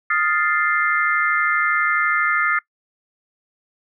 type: chord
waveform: sine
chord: F dominant seventh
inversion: third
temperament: equal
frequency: 1244.5 / 1396.9 / 1760 / 2093 Hz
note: Eb6 / F6 / A6 / C7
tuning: 0 / 0 / 0 / 0 cents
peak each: -22 dBFS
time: 0.1-2.59 s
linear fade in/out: 5 ms
effects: noise-tail reverb RT60 0.1 s tail -22 dB re dry